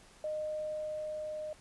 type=tone with level ramp; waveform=sine; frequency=614 Hz; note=D#5; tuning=23 cents flat; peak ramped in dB=-33 to -37 dBFS; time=0.24-1.53 s; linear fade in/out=2 ms; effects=pink hiss -59 dBFS RMS until 1.6 s + resampled to 24000 Hz